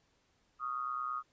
sine tone with amplitude modulation, 1242 Hz, D#6, 3 cents flat, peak -31 dBFS, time 0.59-1.23 s, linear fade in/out 50 ms, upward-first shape sine, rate 129 Hz, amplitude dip 75%, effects pink hiss -73 dBFS RMS until 1.32 s + resampled to 16000 Hz

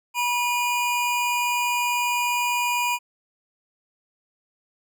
square tone pair together, 968.3 / 2440 Hz, B5 / D#7, -34 / -34 cents, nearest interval octave + major third, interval 1600 cents, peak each -24 / -26 dBFS, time 0.14-2.99 s, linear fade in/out 50 ms, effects none

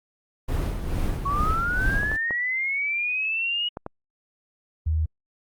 brown noise with tremolo, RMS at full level -24 dBFS, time 0.48-2.17 s, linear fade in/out 10 ms, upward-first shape sine, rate 2.3 Hz, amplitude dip 50%
sine linear sweep, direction up, 1100 to 2908 Hz, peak -23 dBFS, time 1.25-3.69 s, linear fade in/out 10 ms
clicks, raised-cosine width 1 ms, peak -18 dBFS, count 5, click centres 2.033 / 2.116 / 2.308 / 3.771 / 3.864 s
sine tone, 78.8 Hz, D#2, 23 cents sharp, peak -20 dBFS, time 4.86-5.06 s, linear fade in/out 10 ms
effects Opus 32 kbps

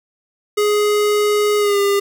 square tone with pitch glide, 417.1 to 401.5 Hz, G#4 to G4, +7 to +41 cents, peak -14 dBFS, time 0.57-2 s, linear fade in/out 10 ms, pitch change -66 cents, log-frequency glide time 1.58-1.79 s, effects 9-bit

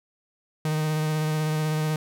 45% pulse tone with vibrato, 154.8 Hz, D#3, 9 cents flat, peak -23 dBFS, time 0.65-1.96 s, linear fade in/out 2 ms, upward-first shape triangle, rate 16 Hz, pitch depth 21 cents each way, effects none

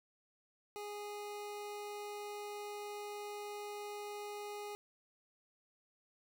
25% pulse tone, 413.6 Hz, G#4, 7 cents flat, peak -39 dBFS, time 0.76-4.75 s, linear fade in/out 0 ms, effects none

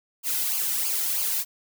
blue noise with flanger, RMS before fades -26 dBFS, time 0.23-1.45 s, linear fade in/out 50 ms, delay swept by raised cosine 0.52 to 1.82 ms, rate 3.1 Hz, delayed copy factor -0.8, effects none

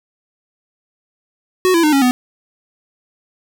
square tone with pitch steps, 370 / 335.4 / 304 / 275.6 / 249.8 Hz, F#4 / E4 / D#4 / C#4 / B3, 0 / +30 / -40 / -10 / +20 cents, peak -11 dBFS, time 1.65-2.11 s, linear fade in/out 0 ms, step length 92 ms, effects none

